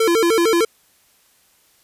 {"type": "tone with vibrato", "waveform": "square", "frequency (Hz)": 392, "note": "G4", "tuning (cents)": 0, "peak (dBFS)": -14, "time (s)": [0, 0.65], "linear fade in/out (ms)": 5, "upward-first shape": "square", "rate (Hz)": 6.6, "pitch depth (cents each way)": 240, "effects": ["white hiss -57 dBFS RMS until 1.83 s", "resampled to 32000 Hz"]}